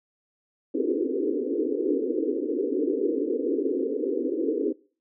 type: band-pass noise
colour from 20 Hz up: white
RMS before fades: -26 dBFS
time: 0.74-4.73 s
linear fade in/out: 10 ms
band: 260 to 480 Hz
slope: 96 dB/octave
effects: noise-tail reverb RT60 0.4 s tail -22 dB re dry